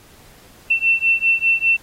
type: beating tone pair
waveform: sine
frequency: 2690 / 2695 Hz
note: E7 / E7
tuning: +34 / +38 cents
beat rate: 5 Hz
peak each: -17 dBFS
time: 0.7-1.77 s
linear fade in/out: 10 ms
effects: pink hiss -48 dBFS RMS until 1.82 s + AAC 48 kbps